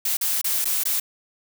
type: noise with dropouts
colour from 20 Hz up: blue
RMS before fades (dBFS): -23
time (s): 0.05-1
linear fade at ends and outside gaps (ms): 5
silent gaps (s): 0.17-0.211 / 0.415-0.443 / 0.645-0.654 / 0.836-0.853
effects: none